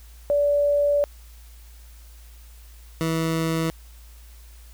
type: tone pair in turn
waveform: sine / 20% pulse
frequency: 578 / 162.51 Hz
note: D5 / E3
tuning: -28 / -24 cents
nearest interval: octave + minor seventh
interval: 2196 cents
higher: first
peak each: -17 dBFS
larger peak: neither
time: 0.3-1.04 / 3.01-3.7 s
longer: first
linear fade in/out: 0 ms
effects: added 57 Hz sine -43 dBFS peak until 4.73 s + white hiss -54 dBFS RMS until 4.73 s